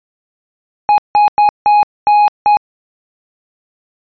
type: tone bursts at uneven times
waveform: triangle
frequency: 832 Hz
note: G#5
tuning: 3 cents sharp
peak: -4 dBFS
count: 6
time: 0.89-0.98 / 1.15-1.28 / 1.38-1.49 / 1.66-1.83 / 2.07-2.28 / 2.46-2.57 s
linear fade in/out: 0 ms
effects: resampled to 11025 Hz